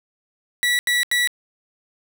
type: tone bursts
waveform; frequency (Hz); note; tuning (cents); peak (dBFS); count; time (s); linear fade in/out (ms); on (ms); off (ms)
30% pulse; 1947; B6; -25; -14; 3; 0.63-1.274; 0; 160; 82
effects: none